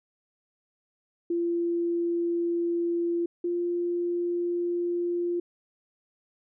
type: tone pair in turn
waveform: sine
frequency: 342.2 / 348.2 Hz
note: F4 / F4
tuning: -35 / -5 cents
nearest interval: unison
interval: 30 cents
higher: second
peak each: -24 / -25 dBFS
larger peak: first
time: 1.3-3.26 / 3.44-5.4 s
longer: neither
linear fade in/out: 5 ms
effects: none